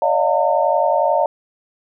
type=tone cluster; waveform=sine; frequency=570 / 621 / 704 / 907 Hz; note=C#5 / D#5 / F5 / A#5; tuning=+48 / -3 / +14 / -48 cents; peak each=-19 dBFS; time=0.02-1.26 s; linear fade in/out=2 ms; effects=none